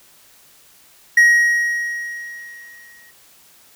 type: tone with exponential decay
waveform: triangle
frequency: 1892 Hz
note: A#6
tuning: 25 cents sharp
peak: -5 dBFS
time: 1.17-3.11 s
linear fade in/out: 5 ms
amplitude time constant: 420 ms
effects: white hiss -50 dBFS RMS until 3.75 s